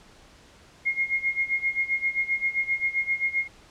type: tone with tremolo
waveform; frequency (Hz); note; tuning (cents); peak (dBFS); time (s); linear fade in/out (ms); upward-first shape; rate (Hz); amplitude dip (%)
sine; 2144; C7; +42; -20; 0.85-3.48; 20; sine; 7.6; 85
effects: pink hiss -53 dBFS RMS until 3.7 s + low-pass 7000 Hz 12 dB/octave